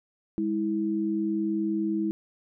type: tone pair together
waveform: sine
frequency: 204.7 / 324.9 Hz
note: G#3 / E4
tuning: -25 / -25 cents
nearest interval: minor sixth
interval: 800 cents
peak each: -29 / -26 dBFS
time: 0.38-2.11 s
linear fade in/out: 0 ms
effects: none